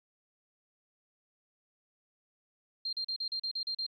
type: tone bursts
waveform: sine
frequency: 4186 Hz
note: C8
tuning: in tune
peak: -32 dBFS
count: 9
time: 2.85-3.865 s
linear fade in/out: 5 ms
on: 79 ms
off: 38 ms
effects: 12-bit